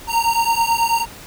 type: beating tone pair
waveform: square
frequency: 918 / 927.2 Hz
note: A#5 / A#5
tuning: -27 / -10 cents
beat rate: 9.2 Hz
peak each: -19 dBFS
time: 0.07-1.06 s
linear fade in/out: 50 ms
effects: pink hiss -38 dBFS RMS until 1.26 s